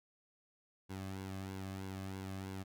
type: tone with flanger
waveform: sawtooth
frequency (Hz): 95.9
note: G2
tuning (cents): -37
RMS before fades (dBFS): -44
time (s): 0.89-2.64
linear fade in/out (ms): 20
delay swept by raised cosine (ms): 1.6 to 2.16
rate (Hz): 3.1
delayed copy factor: -0.6
effects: none